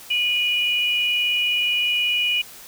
sine tone pair together, 2460 / 2921 Hz, D#7 / F#7, -20 / -23 cents, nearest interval minor third, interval 297 cents, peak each -21 dBFS, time 0.1-2.42 s, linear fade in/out 10 ms, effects white hiss -42 dBFS RMS until 2.67 s

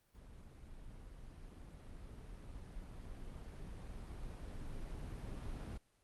brown noise with level ramp, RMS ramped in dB -55 to -43 dBFS, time 0.14-5.78 s, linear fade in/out 10 ms, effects pink hiss -75 dBFS RMS until 6.03 s + Opus 32 kbps

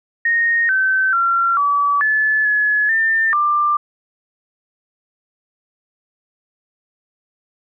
sine tone with pitch steps, 1857 / 1538 / 1369 / 1147 / 1730 / 1701 / 1797 / 1187 Hz, A#6 / G6 / F6 / D6 / A6 / G#6 / A6 / D6, -7 / -33 / -35 / -41 / -30 / +41 / +36 / +18 cents, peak -13 dBFS, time 0.25-3.77 s, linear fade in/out 5 ms, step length 440 ms, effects none

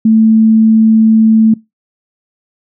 sine tone, 221.1 Hz, A3, 9 cents sharp, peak -4 dBFS, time 0.05-1.54 s, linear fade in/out 5 ms, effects noise-tail reverb RT60 0.2 s tail -22 dB re dry

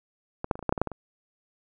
clicks, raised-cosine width 1 ms, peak -16 / -8 / -23 / -24 / -24 / -9 / -8 / -16 / -7 / -16 / -23 dBFS, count 11, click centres 0.444 / 0.512 / 0.555 / 0.592 / 0.627 / 0.693 / 0.725 / 0.778 / 0.816 / 0.873 / 0.917 s, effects none

